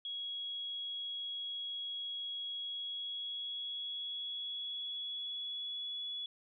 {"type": "tone with pitch glide", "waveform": "sine", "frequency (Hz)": [3322, 3396], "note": ["G#7", "G#7"], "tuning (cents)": [0, 38], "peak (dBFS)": -38, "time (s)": [0.05, 6.26], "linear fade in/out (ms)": 2, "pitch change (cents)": 38, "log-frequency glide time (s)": [2.53, 6.07], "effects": []}